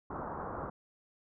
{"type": "low-pass noise", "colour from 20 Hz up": "white", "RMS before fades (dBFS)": -40, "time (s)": [0.1, 0.7], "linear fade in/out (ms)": 5, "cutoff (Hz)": 1300, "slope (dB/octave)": 48, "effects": []}